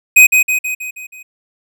square tone with echo, 2509 Hz, D#7, 14 cents sharp, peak -3 dBFS, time 0.16-0.27 s, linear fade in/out 10 ms, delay 160 ms, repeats 6, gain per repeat -5 dB, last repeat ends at 1.23 s, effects none

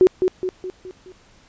sine tone with echo, 369.6 Hz, F#4, 2 cents flat, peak -8 dBFS, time 0.01-0.07 s, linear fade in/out 0 ms, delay 210 ms, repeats 5, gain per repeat -6 dB, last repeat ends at 1.12 s, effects pink hiss -53 dBFS RMS until 1.48 s + resampled to 16000 Hz

